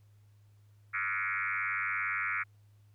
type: tone with frequency modulation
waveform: sine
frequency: 1794 Hz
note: A6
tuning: 33 cents sharp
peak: -30 dBFS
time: 0.93-2.44 s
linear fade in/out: 20 ms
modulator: 97.5 Hz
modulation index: 5.5
effects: added 103 Hz sine -58 dBFS peak until 2.94 s + pink hiss -75 dBFS RMS until 2.94 s